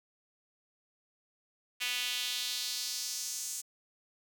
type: tone with high-pass filter sweep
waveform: sawtooth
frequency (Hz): 246.9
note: B3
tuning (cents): 0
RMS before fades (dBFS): -36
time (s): 1.8-3.62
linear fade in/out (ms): 20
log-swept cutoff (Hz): 2600 to 7200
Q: 2.3
effects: none